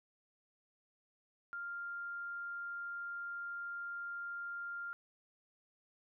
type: tone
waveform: sine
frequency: 1396.9 Hz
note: F6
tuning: in tune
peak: -40 dBFS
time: 1.53-4.93 s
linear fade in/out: 0 ms
effects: none